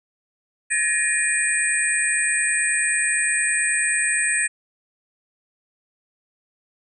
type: tone cluster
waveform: sine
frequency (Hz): 1717 / 1866 / 2441 / 8070 / 8690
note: A6 / A#6 / D#7 / B8 / C#9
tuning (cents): -43 / +1 / -34 / +36 / -35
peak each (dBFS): -25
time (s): 0.7-4.48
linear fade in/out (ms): 20
effects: none